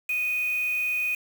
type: tone with quantisation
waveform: sine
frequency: 2484 Hz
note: D#7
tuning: 3 cents flat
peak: -24 dBFS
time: 0.09-1.15 s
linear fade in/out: 5 ms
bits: 6
effects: none